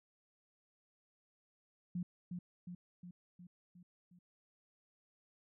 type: tone with echo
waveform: sine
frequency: 177.4 Hz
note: F3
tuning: 27 cents sharp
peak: -36 dBFS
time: 1.95-2.03 s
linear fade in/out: 5 ms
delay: 360 ms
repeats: 6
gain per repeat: -4 dB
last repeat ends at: 4.19 s
effects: none